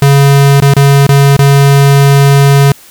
square tone with dropouts, 139.8 Hz, C#3, 15 cents sharp, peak -3 dBFS, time 0.02-2.72 s, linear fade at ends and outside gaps 2 ms, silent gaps 0.603-0.621 / 0.738-0.765 / 1.067-1.09 / 1.366-1.39 s, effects white hiss -37 dBFS RMS until 2.9 s

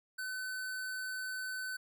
square tone, 1515 Hz, F#6, 40 cents sharp, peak -38 dBFS, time 0.18-1.77 s, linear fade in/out 10 ms, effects none

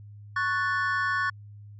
triangle chord, F# minor, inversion second, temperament equal, 1108.7 / 1480 / 1760 Hz, C#6 / F#6 / A6, 0 / 0 / 0 cents, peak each -27 dBFS, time 0.36-1.3 s, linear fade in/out 5 ms, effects added 103 Hz sine -43 dBFS peak until 1.79 s + resampled to 16000 Hz

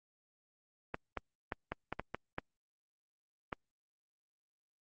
clicks, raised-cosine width 0.5 ms, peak -21 dBFS, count 9, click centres 0.944 / 1.173 / 1.522 / 1.72 / 1.926 / 1.996 / 2.146 / 2.384 / 3.528 s, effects Opus 24 kbps

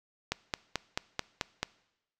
click train, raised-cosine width 0.2 ms, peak -12 dBFS, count 7, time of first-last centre 0.32-1.63 s, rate 4.58 Hz, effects noise-tail reverb RT60 0.9 s tail -21 dB re dry

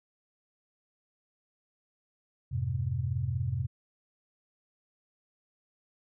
sine chord, F minor, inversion none, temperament equal with one note detuned, 87.31 / 103.83 / 128.34 Hz, F2 / Ab2 / C3, 0 / 0 / -33 cents, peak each -34 / -34 / -31 dBFS, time 2.51-3.67 s, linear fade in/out 20 ms, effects none

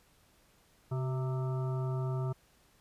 harmonic tone with a mistuned harmonic, 131.2 Hz, C3, 5 cents sharp, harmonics 1 / 3 / 5 / 7 / 9 / 10, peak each -31 / -41 / -45 / -48 / -50 / -51 dBFS, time 0.91-2.33 s, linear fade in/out 10 ms, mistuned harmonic 3, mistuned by -54 cents, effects pink hiss -66 dBFS RMS until 2.8 s + resampled to 32000 Hz

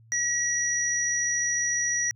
sine tone pair together, 1913 / 5813 Hz, A#6 / F#8, +44 / -32 cents, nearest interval octave + perfect fifth, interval 1924 cents, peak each -28 / -25 dBFS, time 0.12-2.11 s, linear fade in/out 0 ms, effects added 113 Hz sine -52 dBFS peak until 2.15 s

